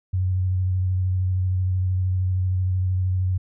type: tone with vibrato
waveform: sine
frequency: 92.5 Hz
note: F#2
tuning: in tune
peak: -19 dBFS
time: 0.13-3.38 s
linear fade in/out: 10 ms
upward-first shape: sine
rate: 13 Hz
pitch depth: 21 cents each way
effects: none